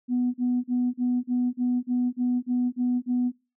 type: tone bursts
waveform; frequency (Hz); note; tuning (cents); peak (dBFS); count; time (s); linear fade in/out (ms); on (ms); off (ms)
sine; 247.2; B3; +2; -20; 11; 0.08-3.32; 50; 260; 38
effects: noise-tail reverb RT60 0.3 s tail -20 dB re dry + tanh soft clip ceiling -17 dBFS